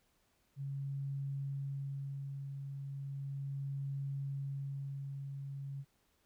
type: tone with tremolo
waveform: sine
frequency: 138.4 Hz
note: C#3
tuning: 2 cents flat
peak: -36 dBFS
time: 0.56-5.85 s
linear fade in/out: 50 ms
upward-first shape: sine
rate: 0.36 Hz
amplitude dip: 40%
effects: pink hiss -75 dBFS RMS until 6.25 s